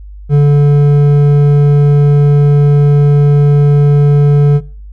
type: tone with hard clipping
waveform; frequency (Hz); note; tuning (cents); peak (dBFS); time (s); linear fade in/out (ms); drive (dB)
triangle; 144.7; D3; -25; -5; 0.29-4.61; 50; 10
effects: noise-tail reverb RT60 0.5 s tail -22 dB re dry + added 50 Hz sine -27 dBFS peak until 4.92 s